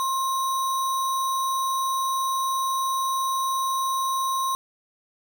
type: tone with sample-and-hold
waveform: sine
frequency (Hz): 1063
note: C6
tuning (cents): +27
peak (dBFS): -22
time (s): 0-4.55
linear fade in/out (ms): 0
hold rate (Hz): 4900
effects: none